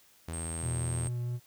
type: tone with pitch glide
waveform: sawtooth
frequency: 82.41 to 83.51 Hz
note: E2 to E2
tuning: 0 to +23 cents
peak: -32 dBFS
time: 0.28-1.08 s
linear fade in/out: 5 ms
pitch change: +23 cents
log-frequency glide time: 0.71-0.82 s
type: tone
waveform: sine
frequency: 8460 Hz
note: C9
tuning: 18 cents sharp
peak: -38 dBFS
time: 0.33-1.09 s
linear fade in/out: 5 ms
type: tone with vibrato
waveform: triangle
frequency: 121.3 Hz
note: B2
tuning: 31 cents flat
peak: -29 dBFS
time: 0.61-1.4 s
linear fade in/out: 50 ms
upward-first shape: sine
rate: 4.6 Hz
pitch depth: 8 cents each way
effects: white hiss -62 dBFS RMS until 1.46 s